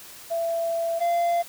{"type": "tone pair in turn", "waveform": ["sine", "triangle"], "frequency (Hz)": [669, 688.6], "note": ["E5", "F5"], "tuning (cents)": [25, -25], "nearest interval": "unison", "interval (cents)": 50, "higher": "second", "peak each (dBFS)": [-23, -18], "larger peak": "second", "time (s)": [[0.3, 1], [1, 1.43]], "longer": "first", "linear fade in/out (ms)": 20, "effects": ["white hiss -44 dBFS RMS until 1.48 s"]}